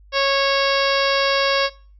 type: harmonic tone with a mistuned harmonic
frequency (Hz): 550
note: C#5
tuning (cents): -14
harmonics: 1 / 2 / 3 / 4 / 5 / 6 / 7 / 8 / 9 / 10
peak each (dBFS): -20 / -23 / -25 / -26 / -27 / -28 / -28 / -29 / -30 / -30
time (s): 0.12-1.7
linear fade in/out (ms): 50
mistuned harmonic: 8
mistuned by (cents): +62
effects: noise-tail reverb RT60 0.4 s tail -22 dB re dry + added 50 Hz sine -45 dBFS peak until 1.99 s